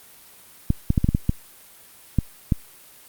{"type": "clicks", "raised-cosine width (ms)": 5, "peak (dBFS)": -5, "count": 9, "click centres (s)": [0.704, 0.904, 0.978, 1.044, 1.089, 1.149, 1.294, 2.187, 2.522], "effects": ["white hiss -48 dBFS RMS until 3.08 s", "Opus 32 kbps"]}